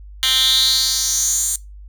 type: tone with high-pass filter sweep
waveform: 10% pulse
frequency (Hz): 261.6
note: C4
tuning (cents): 0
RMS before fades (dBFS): -17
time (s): 0.23-1.56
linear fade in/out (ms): 0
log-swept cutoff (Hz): 2900 to 8000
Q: 4.6
effects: noise-tail reverb RT60 0.2 s tail -19 dB re dry + added 50 Hz sine -35 dBFS peak until 1.88 s